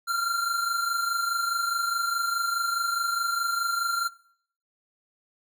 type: tone pair together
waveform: square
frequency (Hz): 1375.2 / 1400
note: F6 / F6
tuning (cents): -27 / +4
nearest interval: unison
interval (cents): 31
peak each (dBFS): -26 / -34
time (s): 0.07-4.09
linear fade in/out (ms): 20
effects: noise-tail reverb RT60 0.6 s tail -20 dB re dry